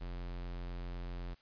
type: tone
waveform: square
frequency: 43.94 Hz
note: F1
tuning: 11 cents sharp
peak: -40 dBFS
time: 0-1.35 s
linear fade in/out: 20 ms
effects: white hiss -68 dBFS RMS until 1.41 s + resampled to 11025 Hz